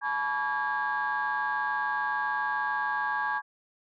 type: tone cluster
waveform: sine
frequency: 853 / 980 / 1134 / 1631 Hz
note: G#5 / B5 / C#6 / G#6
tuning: +46 / -14 / +39 / -32 cents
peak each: -31 / -34 / -33 / -29 dBFS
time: 0.01-3.42 s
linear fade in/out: 50 ms
effects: tanh soft clip ceiling -20 dBFS